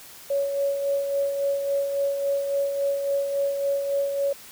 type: tone with tremolo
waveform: sine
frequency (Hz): 559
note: C#5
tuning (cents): +14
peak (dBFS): -20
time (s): 0.3-4.33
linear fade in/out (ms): 5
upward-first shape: sine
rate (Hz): 3.6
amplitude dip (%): 45
effects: white hiss -45 dBFS RMS until 4.51 s